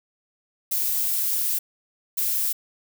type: noise bursts at uneven times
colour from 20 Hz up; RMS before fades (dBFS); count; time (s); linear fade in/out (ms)
violet; -24; 2; 0.71-1.59 / 2.17-2.53; 10
effects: none